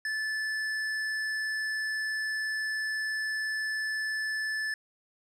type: tone with hard clipping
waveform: sine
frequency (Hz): 1743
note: A6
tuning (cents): -17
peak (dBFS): -31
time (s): 0.05-4.74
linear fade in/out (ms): 2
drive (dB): 9
effects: none